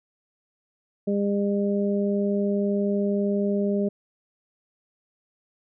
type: harmonic tone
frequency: 201.8 Hz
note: G#3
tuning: 49 cents flat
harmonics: 1 / 2 / 3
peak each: -23 / -26 / -30 dBFS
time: 1.07-3.89 s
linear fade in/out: 10 ms
effects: none